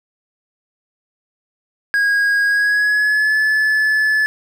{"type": "tone with pitch glide", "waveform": "triangle", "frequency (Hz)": [1640, 1728.5], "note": ["G#6", "A6"], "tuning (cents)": [-22, -31], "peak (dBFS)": -11, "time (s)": [1.94, 4.26], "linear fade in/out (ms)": 0, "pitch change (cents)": 91, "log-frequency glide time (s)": [2.45, 3.36], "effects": []}